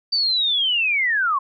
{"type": "linear sweep", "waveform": "sine", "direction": "down", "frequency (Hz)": [4648, 1046.5], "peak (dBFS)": -17, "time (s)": [0.12, 1.39], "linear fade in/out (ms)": 10, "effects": []}